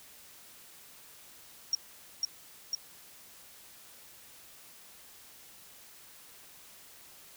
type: tone with echo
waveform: sine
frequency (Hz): 5588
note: F8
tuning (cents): 0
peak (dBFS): -24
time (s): 1.73-1.75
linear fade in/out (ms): 2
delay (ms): 500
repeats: 2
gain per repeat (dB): -2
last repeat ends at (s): 2.75
effects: white hiss -54 dBFS RMS until 7.36 s